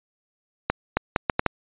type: accelerating click train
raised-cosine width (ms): 0.5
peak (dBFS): -4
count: 6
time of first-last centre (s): 0.7-1.463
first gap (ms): 270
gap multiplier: 0.71
effects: resampled to 8000 Hz